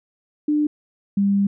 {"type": "tone pair in turn", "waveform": "sine", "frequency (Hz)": [298.8, 199.43], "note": ["D4", "G3"], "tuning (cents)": [30, 30], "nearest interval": "perfect fifth", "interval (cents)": 700, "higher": "first", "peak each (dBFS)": [-16, -15], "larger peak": "second", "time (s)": [[0.48, 0.67], [1.17, 1.47]], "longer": "second", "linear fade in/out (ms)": 5, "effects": []}